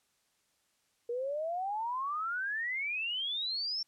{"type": "exponential sweep", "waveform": "sine", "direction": "up", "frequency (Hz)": [466.2, 5500], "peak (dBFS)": -32, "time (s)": [1.09, 3.83], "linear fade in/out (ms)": 5, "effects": ["white hiss -74 dBFS RMS until 3.87 s", "low-pass 10000 Hz 12 dB/octave"]}